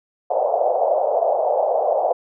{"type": "band-pass noise", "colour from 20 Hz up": "white", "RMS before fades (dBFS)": -19, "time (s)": [0.3, 2.13], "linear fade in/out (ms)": 5, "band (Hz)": [520, 730], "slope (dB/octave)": 48, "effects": []}